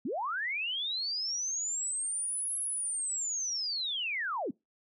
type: linear two-way sweep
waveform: sine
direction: up then down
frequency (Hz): 196 to 10880 to 196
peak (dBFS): -31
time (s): 0.05-4.51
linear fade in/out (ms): 5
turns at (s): 2.58
effects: noise-tail reverb RT60 0.2 s tail -24 dB re dry